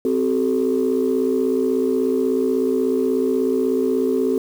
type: tone cluster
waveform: sine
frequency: 260.5 / 379.5 / 435.9 Hz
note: C4 / F#4 / A4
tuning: -7 / +44 / -16 cents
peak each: -20 dBFS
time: 0.05-4.38 s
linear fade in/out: 2 ms
effects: tanh soft clip ceiling -10 dBFS + 7-bit